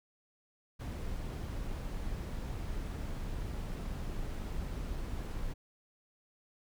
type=noise; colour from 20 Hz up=brown; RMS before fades=-38 dBFS; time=0.79-5.54 s; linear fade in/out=20 ms; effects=none